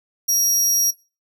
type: tone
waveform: sawtooth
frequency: 5670 Hz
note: F8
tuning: 25 cents sharp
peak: -14 dBFS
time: 0.28-0.91 s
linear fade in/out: 10 ms
effects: noise-tail reverb RT60 0.3 s tail -19 dB re dry